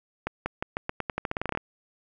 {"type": "accelerating click train", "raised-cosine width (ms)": 0.5, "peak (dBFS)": -13, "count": 17, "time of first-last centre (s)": [0.27, 1.574], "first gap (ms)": 190, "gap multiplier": 0.87, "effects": []}